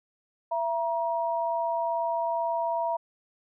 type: tone pair together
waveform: sine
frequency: 670.3 / 948 Hz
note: E5 / A#5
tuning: +29 / +29 cents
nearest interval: tritone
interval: 600 cents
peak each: -28 dBFS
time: 0.51-2.97 s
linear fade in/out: 10 ms
effects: none